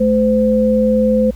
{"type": "tone pair together", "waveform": "sine", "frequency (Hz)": [216.3, 513], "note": ["A3", "C5"], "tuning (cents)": [-29, -34], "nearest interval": "octave + minor third", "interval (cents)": 1495, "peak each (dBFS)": -13, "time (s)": [0, 1.31], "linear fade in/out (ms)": 10, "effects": ["added 60 Hz sine -28 dBFS peak until 1.35 s", "pink hiss -47 dBFS RMS until 1.35 s"]}